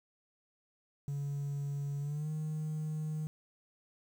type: tone with pitch glide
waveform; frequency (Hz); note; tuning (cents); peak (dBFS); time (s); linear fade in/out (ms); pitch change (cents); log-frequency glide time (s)
triangle; 141.9 to 154.74; C#3 to D#3; +41 to -9; -31; 1.08-3.27; 0; +150; 2-2.3
effects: tanh soft clip ceiling -29 dBFS + 10-bit